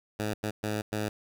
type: tone bursts at uneven times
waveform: 10% pulse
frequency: 106.3 Hz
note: G#2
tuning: 41 cents sharp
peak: -21 dBFS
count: 4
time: 0.19-0.34 / 0.43-0.51 / 0.63-0.82 / 0.92-1.09 s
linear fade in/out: 10 ms
effects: none